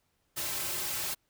white noise with comb filter, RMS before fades -34 dBFS, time 0.36-1.15 s, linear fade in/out 20 ms, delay 4.2 ms, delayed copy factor -0.75, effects pink hiss -75 dBFS RMS until 1.29 s

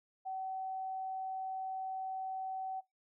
sine tone, 760 Hz, F#5, 46 cents sharp, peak -37 dBFS, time 0.25-2.81 s, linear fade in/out 20 ms, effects noise-tail reverb RT60 0.2 s tail -22 dB re dry

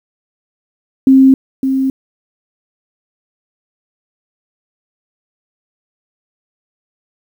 sine tone with echo, 266 Hz, C4, 29 cents sharp, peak -3 dBFS, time 1.07-1.34 s, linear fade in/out 2 ms, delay 560 ms, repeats 1, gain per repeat -8 dB, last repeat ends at 1.9 s, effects 7-bit

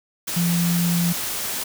sine tone in noise, 172.2 Hz, F3, 24 cents flat, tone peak -18 dBFS, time 0.36-1.13 s, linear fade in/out 10 ms, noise white, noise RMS -27 dBFS, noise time 0.27-1.64 s, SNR +6 dB, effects none

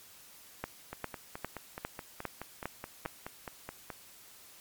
two click trains, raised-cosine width 0.5 ms, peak -19 / -24 dBFS, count 7 / 15, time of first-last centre 0.64-3.059 / 0.93-3.902 s, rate 2.48 / 4.71 Hz, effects white hiss -55 dBFS RMS until 4.6 s + MP3 96 kbps

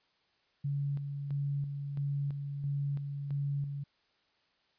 sine tone with tremolo, 141.5 Hz, C#3, 36 cents sharp, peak -30 dBFS, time 0.64-3.84 s, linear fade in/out 10 ms, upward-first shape square, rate 1.5 Hz, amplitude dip 45%, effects white hiss -72 dBFS RMS until 4.78 s + resampled to 11025 Hz

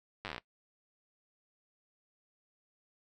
slowing click train, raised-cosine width 0.3 ms, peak -23 dBFS, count 11, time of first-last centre 0.25-0.38 s, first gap 9 ms, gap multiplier 1.08, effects noise-tail reverb RT60 0.1 s tail -19 dB re dry

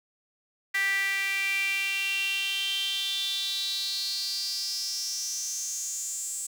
sawtooth tone with high-pass filter sweep, 392 Hz, G4, in tune, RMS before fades -30 dBFS, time 0.74-6.47 s, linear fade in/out 10 ms, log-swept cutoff 1900 to 7800 Hz, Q 7.6, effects none

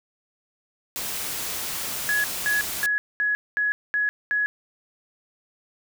white noise, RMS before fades -30 dBFS, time 0.96-2.86 s, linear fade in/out 0 ms
sine tone bursts, 1682 Hz, G#6, 22 cents sharp, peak -20 dBFS, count 7, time 2.09-4.46 s, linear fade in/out 0 ms, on 150 ms, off 220 ms
effects none

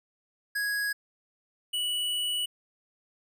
square tone pair in turn, 1661.2 / 2947 Hz, G#6 / F#7, 0 / -8 cents, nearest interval minor seventh, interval 992 cents, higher second, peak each -28 dBFS, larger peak neither, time 0.55-0.93 / 1.73-2.46 s, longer second, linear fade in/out 10 ms, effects none

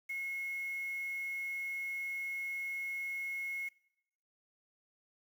sine tone with quantisation, 2171 Hz, C#7, 37 cents flat, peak -36 dBFS, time 0.09-3.69 s, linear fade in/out 10 ms, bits 9, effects noise-tail reverb RT60 0.8 s tail -21 dB re dry

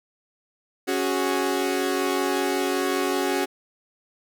sawtooth chord, C# suspended fourth, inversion none, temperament equal, 277.2 / 370 / 415.3 Hz, C#4 / F#4 / G#4, 0 / 0 / 0 cents, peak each -23 / -21 / -25 dBFS, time 0.87-3.46 s, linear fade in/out 20 ms, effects none

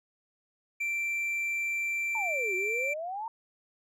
triangle tone, 2349 Hz, D7, in tune, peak -27 dBFS, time 0.8-2.94 s, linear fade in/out 10 ms
sine exponential two-way sweep, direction down then up, 932.3 to 360 to 932.3 Hz, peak -33 dBFS, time 2.15-3.28 s, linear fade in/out 2 ms, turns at 2.55 s
effects none

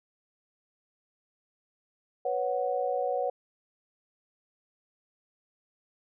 sine chord, B suspended second, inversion none, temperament equal, 493.9 / 554.4 / 740 Hz, B4 / C#5 / F#5, 0 / 0 / 0 cents, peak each -31 dBFS, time 2.25-3.3 s, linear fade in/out 5 ms, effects none

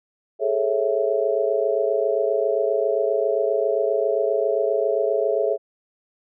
sine chord, A major seventh, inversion third, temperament just, 412.5 / 440 / 550 / 660 Hz, G#4 / A4 / C#5 / E5, -12 / 0 / -14 / +2 cents, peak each -24 dBFS, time 0.39-5.58 s, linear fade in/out 50 ms, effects none

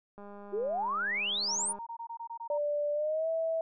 click train, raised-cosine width 1 ms, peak -35 dBFS, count 327, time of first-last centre 0.18-1.786 s, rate 203 Hz
sine exponential sweep, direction up, 376.2 to 9956 Hz, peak -29 dBFS, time 0.52-1.73 s, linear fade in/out 20 ms
sine tone bursts, 927 Hz, A#5, 10 cents flat, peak -37 dBFS, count 11, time 1.48-2.581 s, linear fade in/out 10 ms, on 81 ms, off 21 ms
sine tone with pitch glide, 587.3 to 651.7 Hz, D5 to E5, 0 to -20 cents, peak -28 dBFS, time 2.5-3.61 s, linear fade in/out 2 ms, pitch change +180 cents, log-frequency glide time 2.93-3.28 s
effects none

